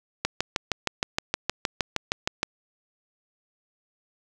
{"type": "click train", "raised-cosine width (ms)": 0.2, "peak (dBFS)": -6, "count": 15, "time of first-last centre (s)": [0.25, 2.431], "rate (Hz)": 6.42, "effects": []}